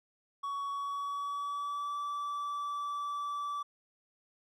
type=tone with pitch glide; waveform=triangle; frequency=1122 to 1158.2 Hz; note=C#6 to D6; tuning=+21 to -24 cents; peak=-32 dBFS; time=0.43-3.63 s; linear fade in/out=10 ms; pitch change=+55 cents; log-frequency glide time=0.71-1.97 s; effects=none